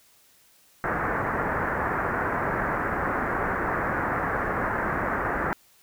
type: low-pass noise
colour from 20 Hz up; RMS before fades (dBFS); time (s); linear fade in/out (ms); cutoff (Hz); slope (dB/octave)
white; -27; 0.84-5.53; 0; 1800; 48
effects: white hiss -59 dBFS RMS until 5.82 s